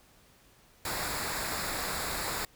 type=noise with comb filter; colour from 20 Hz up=pink; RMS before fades=-34 dBFS; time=0.85-2.45 s; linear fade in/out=2 ms; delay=0.33 ms; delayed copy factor=-0.6; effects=pink hiss -61 dBFS RMS until 2.55 s